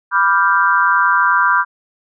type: chord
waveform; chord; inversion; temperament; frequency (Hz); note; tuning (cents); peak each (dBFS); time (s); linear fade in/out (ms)
sine; G dominant seventh; first; equal; 987.8 / 1174.7 / 1396.9 / 1568; B5 / D6 / F6 / G6; 0 / 0 / 0 / 0; -16; 0.11-1.65; 50
effects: none